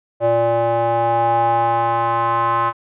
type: tone with band-pass filter sweep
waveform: square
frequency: 116.54 Hz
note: A#2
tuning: in tune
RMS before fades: -17 dBFS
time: 0.2-2.73 s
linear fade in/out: 50 ms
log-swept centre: 620 to 1100 Hz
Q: 5.1
effects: resampled to 8000 Hz